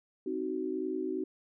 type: chord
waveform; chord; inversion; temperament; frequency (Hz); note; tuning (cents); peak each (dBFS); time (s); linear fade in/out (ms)
sine; C diminished; none; equal with one note detuned; 261.6 / 311.1 / 373.6; C4 / Eb4 / Gb4; 0 / 0 / +17; -38 / -36 / -34; 0.26-1.24; 5
effects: none